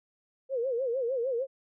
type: tone with vibrato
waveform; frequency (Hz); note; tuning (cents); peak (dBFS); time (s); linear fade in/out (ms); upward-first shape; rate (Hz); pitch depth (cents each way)
sine; 500; B4; +21; -27; 0.49-1.47; 50; sine; 6.6; 150
effects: none